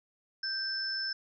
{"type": "tone pair together", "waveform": "sine", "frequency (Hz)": [1568, 5274], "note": ["G6", "E8"], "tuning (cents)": [0, 0], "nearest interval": "octave + major sixth", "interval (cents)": 2100, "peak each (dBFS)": [-36, -33], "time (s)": [0.43, 1.13], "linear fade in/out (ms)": 5, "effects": []}